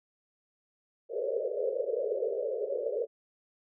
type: band-pass noise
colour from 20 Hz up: pink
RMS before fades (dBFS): -32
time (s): 1.09-3.07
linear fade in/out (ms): 50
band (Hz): 410 to 590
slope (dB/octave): 96
effects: none